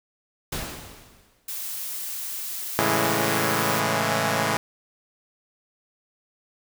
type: noise with exponential decay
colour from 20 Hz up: pink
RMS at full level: -28 dBFS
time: 0.52-1.49 s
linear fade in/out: 5 ms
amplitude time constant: 210 ms
type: noise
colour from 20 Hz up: blue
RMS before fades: -32 dBFS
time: 1.48-3.8 s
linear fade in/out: 5 ms
type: chord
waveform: 5% pulse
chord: A major seventh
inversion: none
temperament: equal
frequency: 110 / 138.59 / 164.81 / 207.7 Hz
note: A2 / C#3 / E3 / G#3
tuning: 0 / 0 / 0 / 0 cents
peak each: -15 / -17 / -15 / -16 dBFS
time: 2.79-4.57 s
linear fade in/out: 0 ms
effects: none